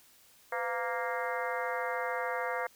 harmonic tone with a mistuned harmonic, 233.3 Hz, A#3, 2 cents sharp, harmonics 2 / 3 / 4 / 5 / 6 / 7 / 8 / 9, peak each -36 / -38 / -39 / -40 / -41 / -41 / -42 / -43 dBFS, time 0.52-2.67 s, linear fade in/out 5 ms, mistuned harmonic 2, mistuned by +140 cents, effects white hiss -61 dBFS RMS until 2.75 s

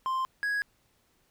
triangle tone pair in turn, 1046.5 / 1661.2 Hz, C6 / G#6, 0 / 0 cents, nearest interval minor sixth, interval 800 cents, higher second, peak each -25 dBFS, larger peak neither, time 0.06-0.25 / 0.43-0.62 s, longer neither, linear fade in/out 0 ms, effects pink hiss -69 dBFS RMS until 1.3 s

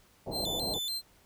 white low-pass noise, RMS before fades -37 dBFS, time 0.26-0.79 s, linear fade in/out 20 ms, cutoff 800 Hz, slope 48 dB/octave
40% pulse tone with vibrato, 3811 Hz, A#7, 38 cents sharp, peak -31 dBFS, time 0.31-1.02 s, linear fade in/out 50 ms, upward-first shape square, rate 3.5 Hz, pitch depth 140 cents each way
effects pink hiss -63 dBFS RMS until 1.25 s

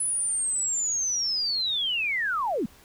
sine linear sweep, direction down, 10130 to 177 Hz, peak -24 dBFS, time 0-2.66 s, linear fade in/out 5 ms, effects pink hiss -54 dBFS RMS until 2.84 s

